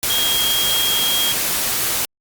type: tone in noise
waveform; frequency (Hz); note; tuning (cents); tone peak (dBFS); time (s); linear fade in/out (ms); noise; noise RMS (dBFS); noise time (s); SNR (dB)
sine; 3254; G#7; -36; -18; 0.1-1.32; 0; white; -20; 0.03-2.05; -1
effects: Opus 48 kbps